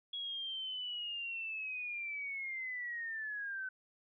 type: linear sweep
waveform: sine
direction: down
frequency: 3342 to 1510 Hz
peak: -38 dBFS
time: 0.13-3.69 s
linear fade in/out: 5 ms
effects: none